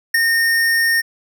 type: tone with ADSR envelope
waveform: square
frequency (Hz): 1835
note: A#6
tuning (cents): -28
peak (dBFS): -10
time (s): 0.14-1.02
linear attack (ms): 7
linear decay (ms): 11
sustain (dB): -4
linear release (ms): 22
effects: none